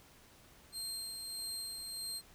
25% pulse tone with tremolo, 4186 Hz, C8, in tune, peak -34 dBFS, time 0.72-2.22 s, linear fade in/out 50 ms, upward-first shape sine, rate 1.6 Hz, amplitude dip 35%, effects pink hiss -61 dBFS RMS until 2.34 s

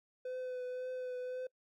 triangle tone with vibrato, 505 Hz, B4, 39 cents sharp, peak -36 dBFS, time 0.25-1.47 s, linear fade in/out 5 ms, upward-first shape triangle, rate 1.9 Hz, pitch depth 21 cents each way, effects noise-tail reverb RT60 0.1 s tail -24 dB re dry

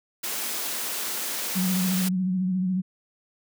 white high-pass noise, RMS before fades -30 dBFS, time 0.23-2.09 s, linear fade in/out 10 ms, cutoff 190 Hz, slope 24 dB/octave
sine tone with vibrato, 185 Hz, F#3, in tune, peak -22 dBFS, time 1.55-2.82 s, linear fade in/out 20 ms, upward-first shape sine, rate 14 Hz, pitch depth 46 cents each way
effects none

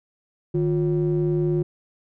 triangle ring-modulated tone, 100.7 Hz, G2, 47 cents sharp, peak -14 dBFS, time 0.54-1.63 s, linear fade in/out 10 ms, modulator 254 Hz, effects none

